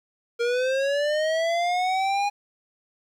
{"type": "linear sweep", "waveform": "square", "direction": "up", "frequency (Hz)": [466.1, 821], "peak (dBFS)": -22, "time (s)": [0.39, 2.3], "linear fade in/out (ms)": 20, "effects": ["low-pass 5000 Hz 12 dB/octave", "9-bit"]}